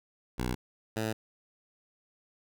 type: tone pair in turn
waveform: 10% pulse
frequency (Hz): 61.74 / 110.01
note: B1 / A2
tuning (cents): 0 / 0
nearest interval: minor seventh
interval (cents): 1000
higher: second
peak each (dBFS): -22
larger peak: neither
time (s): 0.38-0.55 / 0.96-1.13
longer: neither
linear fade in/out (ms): 10
effects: none